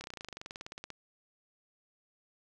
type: slowing click train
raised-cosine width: 0.2 ms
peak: -25 dBFS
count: 21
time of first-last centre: 0.01-0.903 s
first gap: 30 ms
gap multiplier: 1.04
effects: none